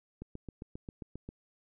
click train, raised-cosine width 3 ms, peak -29 dBFS, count 9, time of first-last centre 0.22-1.29 s, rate 7.48 Hz, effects none

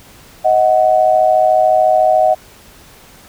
sine tone pair together, 629.1 / 743 Hz, D#5 / F#5, +19 / +7 cents, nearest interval minor third, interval 288 cents, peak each -11 dBFS, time 0.44-2.35 s, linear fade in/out 20 ms, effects pink hiss -42 dBFS RMS until 3.28 s

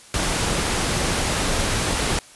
pink noise, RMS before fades -22 dBFS, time 0.14-2.19 s, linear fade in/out 2 ms, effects white hiss -46 dBFS RMS until 2.35 s + resampled to 24000 Hz

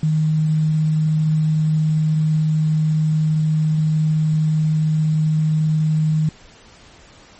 sine tone with quantisation, 155.56 Hz, D#3, in tune, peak -14 dBFS, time 0.03-6.29 s, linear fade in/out 2 ms, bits 7, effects pink hiss -46 dBFS RMS until 7.39 s + MP3 32 kbps

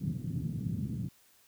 pink band-pass noise, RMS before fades -35 dBFS, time 0-1.09 s, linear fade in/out 20 ms, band 110 to 210 Hz, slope 24 dB/octave, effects white hiss -64 dBFS RMS until 1.47 s

